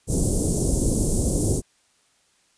pink band-stop noise, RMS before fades -21 dBFS, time 0.07-1.62 s, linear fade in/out 50 ms, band 480 to 7700 Hz, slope 24 dB/octave, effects white hiss -63 dBFS RMS until 2.57 s + resampled to 22050 Hz

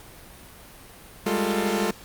sawtooth tone cluster, 198.4 / 210.7 / 351.6 / 447.5 Hz, G3 / G#3 / F4 / A4, +21 / +25 / +12 / +29 cents, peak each -24 dBFS, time 1.26-1.91 s, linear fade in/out 5 ms, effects pink hiss -46 dBFS RMS until 2.04 s + Opus 48 kbps

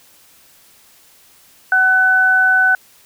sine tone pair together, 750 / 1500 Hz, F#5 / F#6, +23 / +23 cents, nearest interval octave, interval 1200 cents, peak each -19 / -10 dBFS, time 1.72-2.75 s, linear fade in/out 2 ms, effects white hiss -49 dBFS RMS until 3.05 s

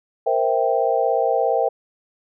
sine chord, C dominant seventh, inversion third, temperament equal, 466.2 / 523.3 / 659.3 / 784 Hz, Bb4 / C5 / E5 / G5, 0 / 0 / 0 / 0 cents, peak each -22 dBFS, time 0.26-1.69 s, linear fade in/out 10 ms, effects none

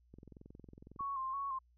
click train, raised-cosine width 3 ms, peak -40 dBFS, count 20, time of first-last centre 0.14-1.008 s, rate 21.9 Hz
sine tone with vibrato, 1082 Hz, C#6, 42 cents flat, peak -36 dBFS, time 0.99-1.59 s, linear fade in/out 10 ms, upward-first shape square, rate 2.9 Hz, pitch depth 45 cents each way
effects added 60 Hz sine -66 dBFS peak until 1.77 s

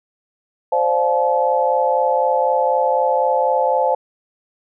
sine chord, D minor seventh, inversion third, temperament equal with one note detuned, 523.3 / 587.3 / 698.5 / 861.9 Hz, C5 / D5 / F5 / A5, 0 / 0 / 0 / -36 cents, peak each -18 / -22 / -22 / -18 dBFS, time 0.72-3.95 s, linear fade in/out 5 ms, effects none

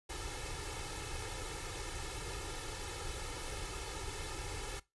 pink noise with comb filter, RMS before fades -42 dBFS, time 0.09-4.8 s, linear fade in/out 10 ms, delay 2.3 ms, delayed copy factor +0.95, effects noise-tail reverb RT60 0.2 s tail -19 dB re dry + resampled to 24000 Hz

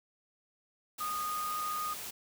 sine tone in noise, 1234 Hz, D#6, 15 cents flat, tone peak -33 dBFS, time 1-1.94 s, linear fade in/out 10 ms, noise white, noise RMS -42 dBFS, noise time 0.98-2.11 s, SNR +6 dB, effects none

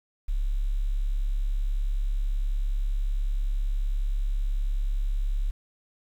sine tone, 34.65 Hz, C#1, in tune, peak -23 dBFS, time 0.28-5.51 s, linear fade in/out 10 ms, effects 9-bit

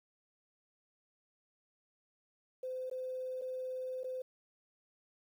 sine tone with dropouts, 513 Hz, C5, 34 cents flat, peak -37 dBFS, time 2.63-4.22 s, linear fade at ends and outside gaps 5 ms, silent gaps 2.899-2.912 / 3.414-3.418 / 4.034-4.042 s, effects 11-bit

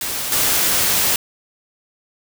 white noise with level steps, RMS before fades -24 / -17 dBFS, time 0.01-1.16 s, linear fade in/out 2 ms, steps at 0.32 s, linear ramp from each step 2 ms, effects none

